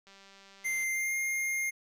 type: click train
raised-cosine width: 0.2 ms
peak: -38 dBFS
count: 151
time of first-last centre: 0.07-0.835 s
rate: 196 Hz
type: tone with pitch glide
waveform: square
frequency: 2090 to 2123 Hz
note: C7 to C7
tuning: -2 to +25 cents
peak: -30 dBFS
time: 0.64-1.71 s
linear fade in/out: 20 ms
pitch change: +27 cents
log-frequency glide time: 0.9-1.15 s
effects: none